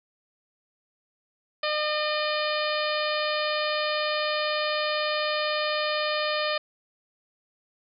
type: harmonic tone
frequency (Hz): 606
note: D#5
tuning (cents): -46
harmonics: 1 / 2 / 3 / 4 / 5 / 6 / 7 / 8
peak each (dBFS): -28 / -31 / -33 / -34 / -35 / -36 / -36 / -37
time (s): 1.63-6.58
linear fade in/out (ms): 5
effects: none